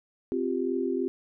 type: chord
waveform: sine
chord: C suspended fourth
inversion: none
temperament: equal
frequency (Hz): 261.6 / 349.2 / 392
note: C4 / F4 / G4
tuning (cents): 0 / 0 / 0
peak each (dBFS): -30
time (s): 0.32-1.08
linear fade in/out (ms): 0
effects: none